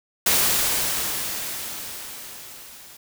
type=noise with level ramp; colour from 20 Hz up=white; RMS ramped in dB=-18 to -45 dBFS; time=0.26-2.97 s; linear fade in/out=5 ms; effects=none